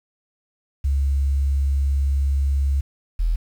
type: tone pair in turn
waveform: sine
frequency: 69.3 / 41.21 Hz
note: C#2 / E1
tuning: 0 / 0 cents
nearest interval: major sixth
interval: 900 cents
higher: first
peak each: -16 dBFS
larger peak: neither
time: 0.84-2.81 / 3.19-3.36 s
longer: first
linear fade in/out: 10 ms
effects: tanh soft clip ceiling -12 dBFS + 8-bit